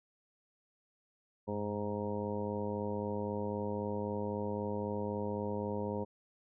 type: harmonic tone with a mistuned harmonic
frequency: 103.83 Hz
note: G#2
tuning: in tune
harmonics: 1 / 2 / 3 / 4 / 5 / 6 / 7 / 8 / 9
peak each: -42 / -39 / -45 / -40 / -40 / -49 / -52 / -52 / -44 dBFS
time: 1.47-6.05 s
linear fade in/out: 20 ms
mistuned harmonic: 1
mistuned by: -100 cents
effects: none